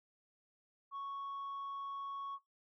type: tone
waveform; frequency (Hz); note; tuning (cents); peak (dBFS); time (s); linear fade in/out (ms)
sine; 1108.7; C#6; 0; -38; 0.91-2.39; 50
effects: noise-tail reverb RT60 0.2 s tail -22 dB re dry + tanh soft clip ceiling -39 dBFS